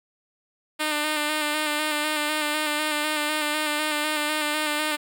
5% pulse tone with vibrato, 302.2 Hz, D4, 50 cents sharp, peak -12 dBFS, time 0.79-4.97 s, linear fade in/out 20 ms, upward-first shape square, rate 4 Hz, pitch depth 25 cents each way, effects none

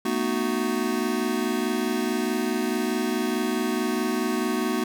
square chord, B dominant seventh, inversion third, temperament just, 222.2 / 246.9 / 308.7 / 370.4 Hz, A3 / B3 / D#4 / F#4, +17 / 0 / -14 / +2 cents, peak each -30 / -29 / -31 / -29 dBFS, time 0.05-4.84 s, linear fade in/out 5 ms, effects none

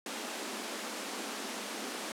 pink high-pass noise, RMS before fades -39 dBFS, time 0.06-2.12 s, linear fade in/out 2 ms, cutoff 200 Hz, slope 96 dB/octave, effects low-pass 10000 Hz 12 dB/octave

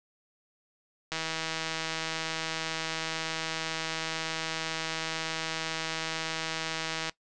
click train, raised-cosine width 0.2 ms, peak -15 dBFS, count 963, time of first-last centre 1.12-7.095 s, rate 161 Hz, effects noise-tail reverb RT60 0.1 s tail -19 dB re dry + resampled to 22050 Hz

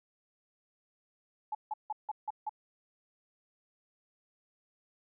sine tone bursts, 855 Hz, A5, 50 cents flat, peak -32 dBFS, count 6, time 1.52-2.494 s, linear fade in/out 5 ms, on 29 ms, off 160 ms, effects none

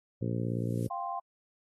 harmonic tone, 58.27 Hz, A#1, in tune, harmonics 2 / 3 / 4 / 5 / 6 / 7 / 8 / 9, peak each -32 / -36 / -38 / -40 / -42 / -43 / -44 / -45 dBFS, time 0.21-0.88 s, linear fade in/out 10 ms
violet noise with exponential growth, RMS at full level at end -45 dBFS, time 0.27-0.87 s, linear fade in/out 5 ms, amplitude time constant 130 ms
sine chord, F suspended second, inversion none, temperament just, 698.5 / 785.8 / 1047.7 Hz, F5 / G5 / C6, 0 / +4 / +2 cents, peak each -37 dBFS, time 0.9-1.2 s, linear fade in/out 10 ms
effects AAC 32 kbps

